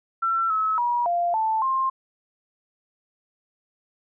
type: tone with pitch steps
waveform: sine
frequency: 1347 / 1292 / 961 / 695 / 881 / 1058 Hz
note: E6 / E6 / B5 / F5 / A5 / C6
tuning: +37 / -35 / -48 / -9 / +2 / +19 cents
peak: -20 dBFS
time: 0.22-1.9 s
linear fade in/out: 10 ms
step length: 280 ms
effects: none